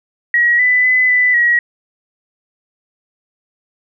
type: tone with pitch steps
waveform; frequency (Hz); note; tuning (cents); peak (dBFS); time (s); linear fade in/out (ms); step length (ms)
sine; 1907 / 1995 / 2011 / 1992 / 1908; A#6 / B6 / B6 / B6 / A#6; +39 / +17 / +31 / +14 / +40; -9; 0.34-1.59; 2; 250
effects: none

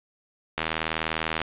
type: click train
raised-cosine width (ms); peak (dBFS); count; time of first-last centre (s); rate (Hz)
0.3; -9; 68; 0.58-1.416; 80.1
effects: resampled to 8000 Hz + 8-bit

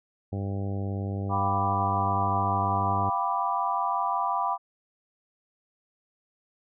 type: harmonic tone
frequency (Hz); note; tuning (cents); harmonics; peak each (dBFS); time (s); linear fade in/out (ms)
98.7; G2; +12; 1 / 2 / 3 / 4 / 5 / 6 / 7 / 8; -29 / -35 / -39 / -41 / -43 / -45 / -46 / -47; 0.32-3.1; 10
type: chord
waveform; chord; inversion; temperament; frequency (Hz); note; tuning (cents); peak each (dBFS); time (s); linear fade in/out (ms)
sine; G dominant seventh; third; equal; 698.5 / 784 / 987.8 / 1174.7; F5 / G5 / B5 / D6; 0 / 0 / 0 / 0; -32 / -30 / -28 / -30; 1.29-4.58; 50
effects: none

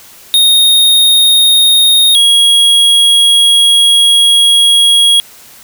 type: tone pair in turn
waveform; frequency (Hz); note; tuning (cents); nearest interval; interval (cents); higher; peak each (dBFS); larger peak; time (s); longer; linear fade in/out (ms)
square; 3710 / 3300; A#7 / G#7; -9 / -12; major second; 203; first; -5; neither; 0.34-2.15 / 2.15-5.2; second; 0
effects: white hiss -37 dBFS RMS until 5.63 s

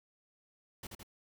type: noise with echo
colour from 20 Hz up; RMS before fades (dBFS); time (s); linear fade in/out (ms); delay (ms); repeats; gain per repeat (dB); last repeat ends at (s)
pink; -44; 0.83-0.87; 5; 81; 2; -3; 1.032
effects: none

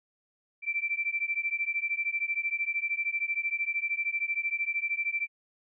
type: beating tone pair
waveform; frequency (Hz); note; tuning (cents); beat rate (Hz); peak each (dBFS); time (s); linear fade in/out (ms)
sine; 2335 / 2348; D7 / D7; -11 / -1; 13; -31; 0.62-5.28; 50
effects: none

